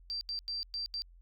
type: tone bursts at uneven times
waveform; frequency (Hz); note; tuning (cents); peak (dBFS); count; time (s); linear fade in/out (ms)
sine; 4699; D8; 0; -34; 5; 0.1-0.21 / 0.29-0.39 / 0.48-0.63 / 0.74-0.86 / 0.94-1.02; 0
effects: added 43 Hz sine -54 dBFS peak until 1.21 s